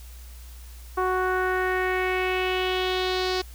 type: tone with low-pass filter sweep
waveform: sawtooth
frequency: 370 Hz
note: F#4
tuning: in tune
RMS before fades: -25 dBFS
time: 0.97-3.42 s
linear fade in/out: 10 ms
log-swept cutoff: 1200 to 4700 Hz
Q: 3.3
effects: added 60 Hz sine -40 dBFS peak until 3.54 s + white hiss -51 dBFS RMS until 3.54 s

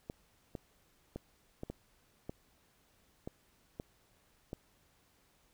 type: clicks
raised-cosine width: 2 ms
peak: -27 dBFS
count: 9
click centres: 0.099 / 0.552 / 1.16 / 1.634 / 1.7 / 2.295 / 3.275 / 3.799 / 4.531 s
effects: pink hiss -70 dBFS RMS until 5.53 s

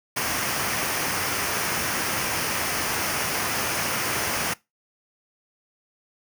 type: noise with comb filter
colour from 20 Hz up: pink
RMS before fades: -26 dBFS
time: 0.16-4.54 s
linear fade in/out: 10 ms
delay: 0.26 ms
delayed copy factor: -0.5
effects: noise-tail reverb RT60 0.2 s tail -21 dB re dry + high-pass 100 Hz 12 dB/octave

